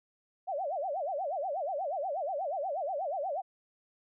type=tone with vibrato; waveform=sine; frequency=659.3 Hz; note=E5; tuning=in tune; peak=-31 dBFS; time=0.47-3.42 s; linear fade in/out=20 ms; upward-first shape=sine; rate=8.3 Hz; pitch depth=300 cents each way; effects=none